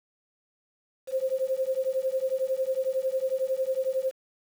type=beating tone pair; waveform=sine; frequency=520 / 531 Hz; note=C5 / C5; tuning=-11 / +25 cents; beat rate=11 Hz; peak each=-28 dBFS; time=1.07-4.13 s; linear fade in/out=50 ms; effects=8-bit